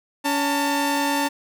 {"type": "tone pair together", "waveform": "sawtooth", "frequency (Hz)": [282.1, 896.6], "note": ["C#4", "A5"], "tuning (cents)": [30, 32], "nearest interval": "octave + minor sixth", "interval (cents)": 2002, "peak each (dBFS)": -19, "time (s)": [0.24, 1.29], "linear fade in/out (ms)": 20, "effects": []}